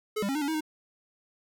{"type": "tone with pitch steps", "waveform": "square", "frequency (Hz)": [429.2, 199.6, 272.2, 304.1, 282.2, 318.1, 309.3], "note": ["A4", "G3", "C#4", "D#4", "C#4", "D#4", "D#4"], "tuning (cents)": [-43, 32, -31, -40, 31, 38, -10], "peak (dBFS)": -28, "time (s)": [0.16, 0.608], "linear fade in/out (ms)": 10, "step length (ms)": 64, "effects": []}